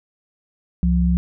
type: tone pair together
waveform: sine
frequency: 66.67 / 175.6 Hz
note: C2 / F3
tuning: +33 / +10 cents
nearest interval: octave + perfect fourth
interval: 1677 cents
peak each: -17 dBFS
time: 0.83-1.17 s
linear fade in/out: 0 ms
effects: none